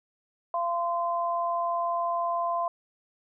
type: tone pair together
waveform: sine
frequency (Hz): 686 / 1032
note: F5 / C6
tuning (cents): -31 / -24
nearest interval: perfect fifth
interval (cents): 707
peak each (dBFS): -28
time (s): 0.54-2.68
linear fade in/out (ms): 2
effects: none